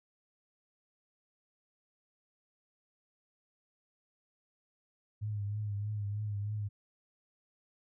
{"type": "tone with vibrato", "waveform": "sine", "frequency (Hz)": 103.83, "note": "G#2", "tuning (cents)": 0, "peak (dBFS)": -33, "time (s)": [5.21, 6.69], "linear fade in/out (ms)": 20, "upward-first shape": "triangle", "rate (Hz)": 3.2, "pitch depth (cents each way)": 57, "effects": []}